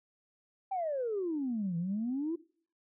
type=exponential two-way sweep; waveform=sine; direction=down then up; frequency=795 to 164.6 to 346.5 Hz; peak=-30 dBFS; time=0.71-2.36 s; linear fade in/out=10 ms; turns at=1.77 s; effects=noise-tail reverb RT60 0.5 s tail -21 dB re dry + tanh soft clip ceiling -26 dBFS